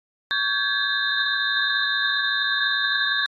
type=tone cluster; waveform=sine; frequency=1127 / 1584 / 1695 / 3662 / 4029 Hz; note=C#6 / G6 / G#6 / A#7 / B7; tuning=+28 / +18 / +35 / -32 / +34 cents; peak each=-32 / -26 / -25 / -26 / -30 dBFS; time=0.31-3.26 s; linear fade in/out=0 ms; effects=AAC 32 kbps